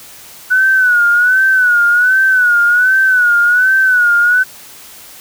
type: tone with vibrato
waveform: sine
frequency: 1480 Hz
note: F#6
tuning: in tune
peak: -7 dBFS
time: 0.5-4.44 s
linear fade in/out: 20 ms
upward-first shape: sine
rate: 1.3 Hz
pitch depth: 85 cents each way
effects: white hiss -36 dBFS RMS until 5.2 s